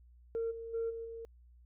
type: tone with level steps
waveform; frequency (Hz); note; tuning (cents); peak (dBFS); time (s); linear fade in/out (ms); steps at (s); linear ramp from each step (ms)
sine; 457.4; A#4; -33; -31 / -41 / -31 / -39 / -42; 0.35-1.25; 0; 0.5 / 0.73 / 0.89 / 1.04; 20
effects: tanh soft clip ceiling -29 dBFS + added 60 Hz sine -57 dBFS peak until 1.65 s